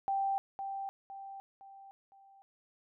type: tone with echo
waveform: sine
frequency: 784 Hz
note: G5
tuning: in tune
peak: -29 dBFS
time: 0.08-0.38 s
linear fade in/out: 0 ms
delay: 510 ms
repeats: 4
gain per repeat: -7 dB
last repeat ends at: 2.42 s
effects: none